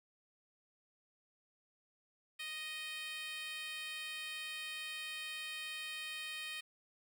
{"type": "tone with high-pass filter", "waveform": "10% pulse", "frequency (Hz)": 622.3, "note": "D#5", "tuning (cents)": 0, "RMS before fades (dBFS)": -44, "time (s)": [2.39, 6.61], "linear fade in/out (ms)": 10, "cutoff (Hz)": 2300, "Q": 1.7, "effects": []}